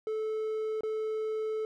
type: tone with dropouts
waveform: triangle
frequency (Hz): 435.8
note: A4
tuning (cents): -17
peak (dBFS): -28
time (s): 0.07-1.65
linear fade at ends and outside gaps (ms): 1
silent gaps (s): 0.808-0.834
effects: none